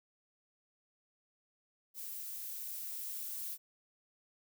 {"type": "noise with level ramp", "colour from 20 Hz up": "violet", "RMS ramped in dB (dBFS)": [-44, -41], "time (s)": [1.94, 3.58], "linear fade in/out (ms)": 50, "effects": []}